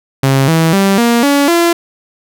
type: tone with pitch steps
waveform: sawtooth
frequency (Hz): 135.3 / 162.77 / 195.82 / 235.6 / 283.4 / 340.9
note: C#3 / E3 / G3 / A#3 / C#4 / F4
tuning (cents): -42 / -22 / -2 / +19 / +38 / -42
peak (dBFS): -4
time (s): 0.23-1.73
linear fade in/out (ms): 5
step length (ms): 250
effects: none